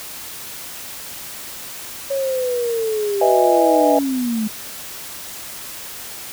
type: linear sweep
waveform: sine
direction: down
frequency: 554.4 to 210.5 Hz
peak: -18 dBFS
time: 2.1-4.48 s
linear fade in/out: 10 ms
type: chord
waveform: sine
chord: E major seventh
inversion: second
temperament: just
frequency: 494.4 / 618.1 / 659.3 / 824.1 Hz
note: B4 / D#5 / E5 / G#5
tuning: +2 / -12 / 0 / -14 cents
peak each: -18 dBFS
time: 3.21-3.99 s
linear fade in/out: 5 ms
effects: white hiss -33 dBFS RMS until 6.32 s